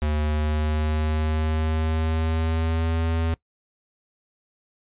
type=tone with pitch glide; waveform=square; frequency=75.5 to 81.86 Hz; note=D2 to E2; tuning=+48 to -12 cents; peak=-22 dBFS; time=0.02-3.34 s; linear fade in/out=0 ms; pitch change=+140 cents; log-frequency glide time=0.16-2.95 s; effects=noise-tail reverb RT60 0.1 s tail -21 dB re dry + resampled to 8000 Hz